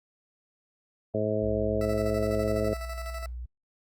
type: harmonic tone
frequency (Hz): 106.9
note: A2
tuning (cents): -49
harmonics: 1 / 2 / 3 / 4 / 5 / 6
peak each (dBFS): -33 / -33 / -35 / -31 / -31 / -31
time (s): 1.14-2.74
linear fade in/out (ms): 5
type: tone with pitch glide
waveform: sine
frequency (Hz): 61.74 to 60.54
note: B1 to B1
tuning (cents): 0 to -34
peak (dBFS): -34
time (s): 1.42-3.46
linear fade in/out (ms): 10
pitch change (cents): -34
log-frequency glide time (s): 1.91-2.94
type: tone with tremolo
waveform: 20% pulse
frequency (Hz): 659.3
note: E5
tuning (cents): 0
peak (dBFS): -31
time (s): 1.81-3.26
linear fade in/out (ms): 2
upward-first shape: square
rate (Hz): 12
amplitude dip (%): 50
effects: Opus 48 kbps